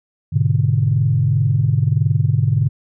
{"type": "chord", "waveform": "sine", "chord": "G# diminished", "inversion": "none", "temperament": "equal with one note detuned", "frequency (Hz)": [103.83, 125.05, 146.83], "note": ["G#2", "B2", "D3"], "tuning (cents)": [0, 22, 0], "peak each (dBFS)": -17, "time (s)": [0.32, 2.69], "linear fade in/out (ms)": 20, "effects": ["tanh soft clip ceiling -3 dBFS"]}